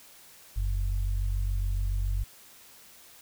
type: tone pair together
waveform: sine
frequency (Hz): 46.5 / 93.6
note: F#1 / F#2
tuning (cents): +9 / +20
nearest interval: octave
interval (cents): 1211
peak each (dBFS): -26 / -33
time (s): 0.56-2.24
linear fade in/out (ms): 10
effects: white hiss -53 dBFS RMS until 3.21 s